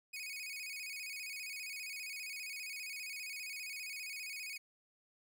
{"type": "tone with vibrato", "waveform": "sawtooth", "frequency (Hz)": 2361, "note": "D7", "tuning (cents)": 9, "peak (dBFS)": -39, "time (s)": [0.13, 4.58], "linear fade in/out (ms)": 10, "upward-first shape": "square", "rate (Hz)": 15, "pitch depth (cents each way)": 100, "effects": []}